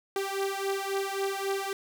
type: beating tone pair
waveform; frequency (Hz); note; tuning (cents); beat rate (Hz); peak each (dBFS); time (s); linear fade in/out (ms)
sawtooth; 389.8 / 393.5; G4 / G4; -10 / +7; 3.7; -28; 0.16-1.73; 2
effects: none